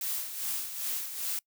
blue noise with tremolo, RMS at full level -32 dBFS, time 0.01-1.39 s, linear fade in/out 2 ms, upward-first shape sine, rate 2.5 Hz, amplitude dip 60%, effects noise-tail reverb RT60 0.1 s tail -25 dB re dry

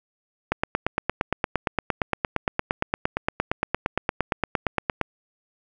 click train, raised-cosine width 0.5 ms, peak -6 dBFS, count 40, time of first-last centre 0.52-5.013 s, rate 8.68 Hz, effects none

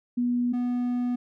sine / triangle tone pair in turn, 243.5 / 245.3 Hz, B3 / B3, -24 / -12 cents, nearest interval unison, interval 12 cents, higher second, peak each -22 dBFS, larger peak neither, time 0.17-0.53 / 0.53-1.16 s, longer second, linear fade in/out 10 ms, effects none

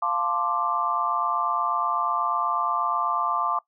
sine chord, D minor seventh, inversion first, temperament equal, 698.5 / 880 / 1046.5 / 1174.7 Hz, F5 / A5 / C6 / D6, 0 / 0 / 0 / 0 cents, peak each -31 / -30 / -28 / -25 dBFS, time 0.02-3.59 s, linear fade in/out 5 ms, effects noise-tail reverb RT60 0.1 s tail -19 dB re dry

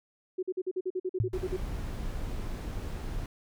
sine tone bursts, 370 Hz, F#4, in tune, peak -28 dBFS, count 13, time 0.38-1.569 s, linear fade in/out 10 ms, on 49 ms, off 46 ms
sine tone with exponential decay, 109.8 Hz, A2, 3 cents flat, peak -21 dBFS, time 1.2-1.38 s, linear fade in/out 0 ms, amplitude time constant 38 ms
brown noise, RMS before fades -35 dBFS, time 1.33-3.26 s, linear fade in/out 2 ms
effects none

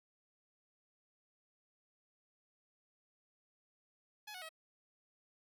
10% pulse tone with pitch steps, 844 / 734.7 / 639.6 Hz, G#5 / F#5 / D#5, +28 / -12 / +48 cents, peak -38 dBFS, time 4.27-4.492 s, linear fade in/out 10 ms, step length 74 ms, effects none

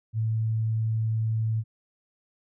sine tone, 111.1 Hz, A2, 17 cents sharp, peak -23 dBFS, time 0.13-1.64 s, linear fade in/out 50 ms, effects none

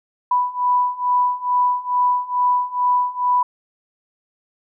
sine beating tone pair, 987.8 / 990.1 Hz, B5 / B5, 0 / +4 cents, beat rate 2.3 Hz, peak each -20 / -18 dBFS, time 0.31-3.43 s, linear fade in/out 5 ms, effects none

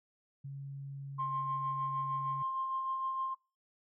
sine tone, 138.59 Hz, C#3, in tune, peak -40 dBFS, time 0.44-2.43 s, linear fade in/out 10 ms
sine tone with tremolo, 1057 Hz, C6, 17 cents sharp, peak -31 dBFS, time 1.18-3.35 s, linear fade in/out 20 ms, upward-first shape sine, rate 6.5 Hz, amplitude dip 35%
effects noise-tail reverb RT60 0.3 s tail -22 dB re dry + tanh soft clip ceiling -25 dBFS

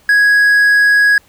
triangle tone, 1662 Hz, G#6, 1 cent sharp, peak -5 dBFS, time 0.09-1.18 s, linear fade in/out 2 ms, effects pink hiss -50 dBFS RMS until 1.28 s

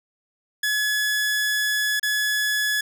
sawtooth tone with dropouts, 1700 Hz, G#6, 40 cents sharp, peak -17 dBFS, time 0.63-2.81 s, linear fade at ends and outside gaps 5 ms, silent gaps 1.997-2.029 s, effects none

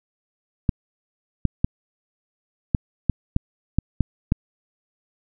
clicks, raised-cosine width 5 ms, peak -5 dBFS, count 9, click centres 0.692 / 1.453 / 1.645 / 2.748 / 3.097 / 3.364 / 3.786 / 4.007 / 4.321 s, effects none

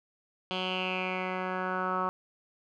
10% pulse tone with low-pass filter sweep, 185 Hz, F#3, in tune, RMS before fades -32 dBFS, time 0.51-2.09 s, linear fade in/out 0 ms, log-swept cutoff 3400 to 1200 Hz, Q 5.7, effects none

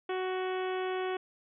harmonic tone, 371.9 Hz, F#4, 9 cents sharp, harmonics 1 / 2 / 3 / 4 / 5 / 6 / 7 / 8 / 9, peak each -32 / -38 / -42 / -44 / -46 / -48 / -49 / -50 / -51 dBFS, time 0.09-1.17 s, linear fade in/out 5 ms, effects none

